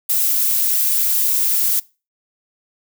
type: noise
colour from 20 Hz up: violet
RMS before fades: -17 dBFS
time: 0.09-1.8 s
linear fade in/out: 10 ms
effects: noise-tail reverb RT60 0.3 s tail -22 dB re dry